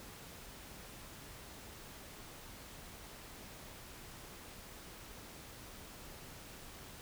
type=silence; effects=pink hiss -52 dBFS RMS until 7.01 s